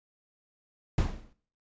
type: noise with exponential decay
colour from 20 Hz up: brown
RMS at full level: -22 dBFS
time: 0.98-1.33 s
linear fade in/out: 2 ms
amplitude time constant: 75 ms
effects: noise-tail reverb RT60 0.5 s tail -18 dB re dry + resampled to 16000 Hz